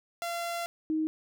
sawtooth / sine tone pair in turn, 685 / 313.7 Hz, F5 / D#4, -34 / +14 cents, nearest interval octave + major second, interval 1352 cents, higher first, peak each -28 / -26 dBFS, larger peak second, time 0.22-0.66 / 0.9-1.07 s, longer first, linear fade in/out 0 ms, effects none

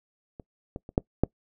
clicks, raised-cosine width 2 ms, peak -27 / -21 / -27 / -7 / -7 dBFS, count 5, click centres 0.398 / 0.761 / 0.891 / 0.979 / 1.236 s, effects noise-tail reverb RT60 0.1 s tail -24 dB re dry

